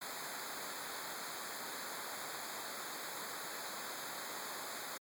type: noise with comb filter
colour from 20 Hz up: pink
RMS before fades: -44 dBFS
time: 0.01-4.98 s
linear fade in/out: 10 ms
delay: 0.35 ms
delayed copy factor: -1
effects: high-pass 150 Hz 12 dB/octave + MP3 96 kbps